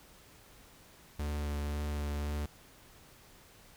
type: tone with vibrato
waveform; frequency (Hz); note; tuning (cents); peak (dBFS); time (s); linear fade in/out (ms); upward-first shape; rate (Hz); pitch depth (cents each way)
45% pulse; 73.4; D2; 0; -33; 1.19-2.46; 5; sine; 1.9; 13
effects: pink hiss -58 dBFS RMS until 3.76 s